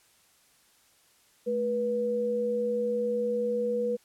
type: tone pair together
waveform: sine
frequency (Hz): 217 / 486.2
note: A3 / B4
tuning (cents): -24 / -27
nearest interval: octave + major second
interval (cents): 1397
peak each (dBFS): -34 / -26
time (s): 1.46-3.97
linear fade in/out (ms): 20
effects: white hiss -63 dBFS RMS until 4.04 s + low-pass 12000 Hz 12 dB/octave